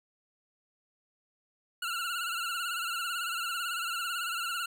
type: tone with vibrato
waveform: 25% pulse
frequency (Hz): 1396.9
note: F6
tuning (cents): 0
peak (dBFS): -28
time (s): 1.82-4.66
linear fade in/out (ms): 5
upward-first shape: sine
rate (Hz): 18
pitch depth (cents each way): 79
effects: none